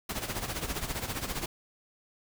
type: noise with tremolo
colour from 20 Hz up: pink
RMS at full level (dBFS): -32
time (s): 0.09-1.46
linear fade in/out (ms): 5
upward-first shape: sine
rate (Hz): 15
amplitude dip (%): 70
effects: none